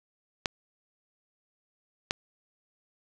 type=clicks; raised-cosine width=0.2 ms; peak=-9 dBFS; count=2; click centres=0.458 / 2.109 s; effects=none